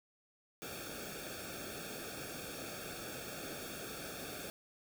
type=noise with comb filter; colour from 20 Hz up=pink; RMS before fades=-45 dBFS; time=0.62-4.5 s; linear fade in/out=0 ms; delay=1 ms; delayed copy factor=-1; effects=none